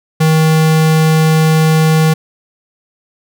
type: tone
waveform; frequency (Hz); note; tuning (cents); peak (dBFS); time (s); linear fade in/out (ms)
square; 158.2; D#3; +29; -8; 0.2-2.14; 10
effects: none